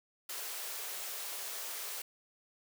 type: high-pass noise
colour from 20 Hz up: white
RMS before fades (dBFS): -41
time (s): 0.29-2.02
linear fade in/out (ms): 5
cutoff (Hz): 370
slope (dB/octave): 48
effects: none